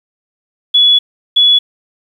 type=tone bursts at uneven times; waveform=sine; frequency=3400 Hz; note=G#7; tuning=40 cents sharp; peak=-5 dBFS; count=2; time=0.74-0.99 / 1.36-1.59 s; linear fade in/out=10 ms; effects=7-bit